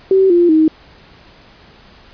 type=tone with pitch steps; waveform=sine; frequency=383.1 / 347.3 / 314.8 Hz; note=G4 / F4 / D#4; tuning=-40 / -10 / +20 cents; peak=-7 dBFS; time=0.11-0.68 s; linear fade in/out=2 ms; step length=190 ms; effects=pink hiss -44 dBFS RMS until 2.13 s + resampled to 11025 Hz